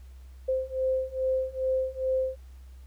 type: beating tone pair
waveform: sine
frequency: 520 / 522.4 Hz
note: C5 / C5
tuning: -11 / -3 cents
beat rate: 2.4 Hz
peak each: -29 / -28 dBFS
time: 0.48-2.36 s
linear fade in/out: 10 ms
effects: added 64 Hz sine -44 dBFS peak until 2.86 s + pink hiss -64 dBFS RMS until 2.86 s